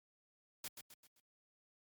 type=noise with echo; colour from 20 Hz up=white; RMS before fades=-44 dBFS; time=0.64-0.68 s; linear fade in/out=2 ms; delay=130 ms; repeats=4; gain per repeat=-7 dB; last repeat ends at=1.2 s; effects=high-pass 80 Hz 12 dB/octave + MP3 96 kbps